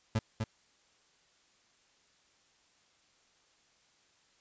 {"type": "tone with echo", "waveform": "30% pulse", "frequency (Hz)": 110, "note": "A2", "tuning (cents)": 0, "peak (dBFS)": -24, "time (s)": [0.15, 0.19], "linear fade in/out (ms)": 5, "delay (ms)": 250, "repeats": 1, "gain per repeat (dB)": -4, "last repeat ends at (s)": 0.44, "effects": ["white hiss -68 dBFS RMS until 4.4 s", "resampled to 16000 Hz"]}